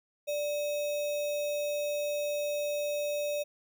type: tone with sample-and-hold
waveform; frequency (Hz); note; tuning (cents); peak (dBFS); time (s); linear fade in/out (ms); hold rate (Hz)
sine; 587.3; D5; 0; -29; 0.27-3.44; 20; 3150
effects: none